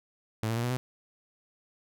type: tone with pitch steps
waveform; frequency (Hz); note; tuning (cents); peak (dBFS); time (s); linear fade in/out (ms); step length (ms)
sawtooth; 110 / 114.01 / 118.17 / 122.48 / 126.94; A2 / A#2 / A#2 / B2 / B2; 0 / -38 / +24 / -14 / +48; -24; 0.43-0.77; 0; 68
effects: none

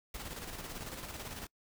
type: noise with tremolo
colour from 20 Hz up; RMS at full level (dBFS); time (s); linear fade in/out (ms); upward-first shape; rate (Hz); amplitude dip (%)
pink; -42; 0.14-1.47; 5; square; 18; 45
effects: noise-tail reverb RT60 0.1 s tail -25 dB re dry

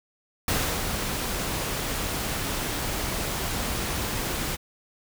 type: noise with ADSR envelope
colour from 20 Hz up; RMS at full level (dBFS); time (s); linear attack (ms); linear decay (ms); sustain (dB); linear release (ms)
pink; -24; 0.48-4.57; 3; 320; -5; 26
effects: none

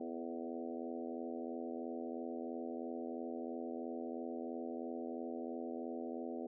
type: harmonic tone with a mistuned harmonic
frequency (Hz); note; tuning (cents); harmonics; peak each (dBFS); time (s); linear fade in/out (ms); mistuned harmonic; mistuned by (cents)
83; E2; +12; 3 / 4 / 5 / 6 / 7 / 8 / 9; -44 / -46 / -48 / -50 / -51 / -52 / -53; 0-6.47; 5; 5; +31
effects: none

